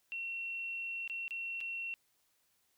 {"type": "tone with dropouts", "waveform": "sine", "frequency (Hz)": 2722, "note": "F7", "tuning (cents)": -45, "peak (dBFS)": -37, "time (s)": [0.12, 1.94], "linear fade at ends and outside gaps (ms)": 0, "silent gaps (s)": [[1.077, 1.098], [1.28, 1.308], [1.605, 1.611]], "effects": ["white hiss -75 dBFS RMS until 2.77 s"]}